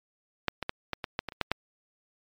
clicks, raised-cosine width 0.3 ms, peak -9 / -16 / -13 / -14 / -16 / -11 / -18 / -28 / -10 / -9 dBFS, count 10, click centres 0.483 / 0.627 / 0.694 / 0.933 / 1.042 / 1.191 / 1.287 / 1.322 / 1.413 / 1.516 s, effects MP3 96 kbps

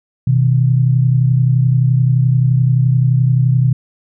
sine tone pair together, 125.4 / 156.99 Hz, B2 / D#3, +27 / +16 cents, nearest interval major third, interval 389 cents, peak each -10 / -16 dBFS, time 0.27-3.73 s, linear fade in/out 5 ms, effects none

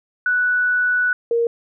sine tone pair in turn, 1480 / 467 Hz, F#6 / A#4, 0 / +3 cents, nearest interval octave + minor sixth, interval 1997 cents, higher first, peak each -15 / -15 dBFS, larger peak neither, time 0.26-1.13 / 1.31-1.47 s, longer first, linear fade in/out 2 ms, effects none

